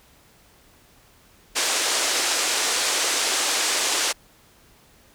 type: band-pass noise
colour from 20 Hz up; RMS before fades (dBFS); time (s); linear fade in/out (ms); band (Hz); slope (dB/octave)
white; -23; 1.55-4.13; 20; 320 to 8300; 24
effects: pink hiss -55 dBFS RMS until 5.14 s